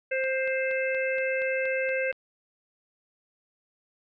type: harmonic tone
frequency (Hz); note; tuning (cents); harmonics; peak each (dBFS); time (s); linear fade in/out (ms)
525; C5; +6; 1 / 3 / 4 / 5; -27 / -32 / -33 / -34; 0.11-2.12; 10
type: click train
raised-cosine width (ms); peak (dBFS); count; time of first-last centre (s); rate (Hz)
0.3; -29; 9; 0.24-2.127; 4.24
effects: none